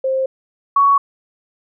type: tone pair in turn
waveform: sine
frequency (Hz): 528 / 1118.8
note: C5 / C#6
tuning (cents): +16 / +16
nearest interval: octave + minor second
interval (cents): 1300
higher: second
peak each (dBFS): -15 / -9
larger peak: second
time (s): 0.04-0.26 / 0.76-0.98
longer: neither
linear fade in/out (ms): 5
effects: none